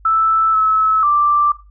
sine tone with pitch steps, 1318 / 1297 / 1176 Hz, E6 / E6 / D6, -1 / -28 / +2 cents, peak -11 dBFS, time 0.05-1.52 s, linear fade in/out 5 ms, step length 490 ms, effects noise-tail reverb RT60 0.3 s tail -17 dB re dry + added 50 Hz sine -42 dBFS peak until 1.7 s

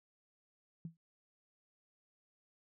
sine tone with exponential decay, 164.81 Hz, E3, in tune, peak -38 dBFS, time 0.85-0.97 s, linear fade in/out 2 ms, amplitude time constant 24 ms, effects none

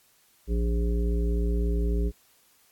harmonic tone with a mistuned harmonic, 58.3 Hz, A#1, 1 cent sharp, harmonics 1 / 3 / 5 / 7 / 9, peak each -23 / -33 / -37 / -34 / -47 dBFS, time 0.47-2.12 s, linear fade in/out 50 ms, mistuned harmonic 1, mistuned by -58 cents, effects white hiss -62 dBFS RMS until 2.71 s + AAC 64 kbps

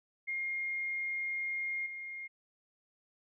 sine tone with level steps, 2130 Hz, C7, 30 cents sharp, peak -33 / -40 dBFS, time 0.27-2.28 s, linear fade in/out 20 ms, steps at 1.86 s, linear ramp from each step 5 ms, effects none

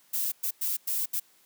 violet noise bursts at uneven times, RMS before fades -29 dBFS, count 5, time 0.13-0.32 / 0.43-0.51 / 0.61-0.77 / 0.87-1.06 / 1.13-1.2 s, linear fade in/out 10 ms, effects white hiss -62 dBFS RMS until 1.45 s + high-pass 150 Hz 12 dB/octave

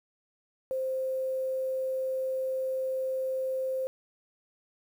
sine tone with quantisation, 523.3 Hz, C5, in tune, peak -28 dBFS, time 0.71-3.87 s, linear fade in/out 0 ms, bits 9, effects none

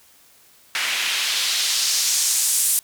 white noise with band-pass filter sweep, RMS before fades -21 dBFS, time 0.75-2.79 s, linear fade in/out 0 ms, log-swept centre 2100 to 10000 Hz, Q 1.4, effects white hiss -53 dBFS RMS until 2.83 s

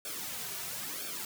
white noise with flanger, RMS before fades -39 dBFS, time 0.05-1.25 s, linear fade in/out 2 ms, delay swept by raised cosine 1 to 3.8 ms, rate 1 Hz, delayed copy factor -0.8, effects none

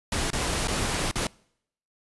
pink noise with dropouts, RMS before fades -27 dBFS, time 0.12-1.27 s, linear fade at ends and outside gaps 2 ms, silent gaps 0.304-0.331 / 0.674-0.681 / 1.113-1.156 s, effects noise-tail reverb RT60 0.7 s tail -25 dB re dry + resampled to 24000 Hz

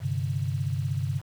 sine chord, G suspended fourth, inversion none, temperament just, 98 / 130.67 / 147 Hz, G2 / C3 / D3, 0 / -2 / +2 cents, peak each -30 / -29 / -31 dBFS, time 0-1.22 s, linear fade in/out 50 ms, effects 8-bit

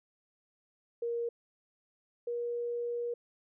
sine tone pair in turn, 470 / 476.6 Hz, A#4 / A#4, +14 / +38 cents, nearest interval unison, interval 24 cents, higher second, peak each -31 / -32 dBFS, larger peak first, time 1.02-1.29 / 2.27-3.14 s, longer second, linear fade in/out 5 ms, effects none

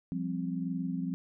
sine chord, F suspended second, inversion none, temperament just, 174.61 / 196.44 / 261.9 Hz, F3 / G3 / C4, 0 / +4 / +2 cents, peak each -34 / -38 / -35 dBFS, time 0.12-1.14 s, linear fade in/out 0 ms, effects none

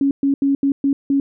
sine tone bursts at uneven times, 277.2 Hz, C#4, in tune, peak -13 dBFS, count 6, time 0.01-0.11 / 0.23-0.34 / 0.42-0.55 / 0.63-0.72 / 0.84-0.93 / 1.1-1.2 s, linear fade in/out 2 ms, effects none

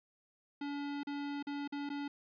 square tone with dropouts, 285.8 Hz, D4, 47 cents flat, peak -38 dBFS, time 0.61-2.08 s, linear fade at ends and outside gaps 5 ms, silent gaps 1.033-1.07 / 1.427-1.469 / 1.677-1.723 / 1.892-1.9 s, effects resampled to 11025 Hz

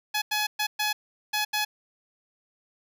10% pulse tone bursts at uneven times, 845 Hz, G#5, 30 cents sharp, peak -16 dBFS, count 6, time 0.14-0.22 / 0.31-0.47 / 0.59-0.67 / 0.79-0.93 / 1.33-1.45 / 1.53-1.65 s, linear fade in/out 10 ms, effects none

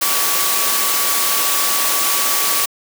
sine tone in noise, 1139 Hz, C#6, 47 cents sharp, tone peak -25 dBFS, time 0.01-2.66 s, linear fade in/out 10 ms, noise white, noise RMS -17 dBFS, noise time 0.01-2.66 s, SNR -11 dB, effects high-pass 300 Hz 12 dB/octave

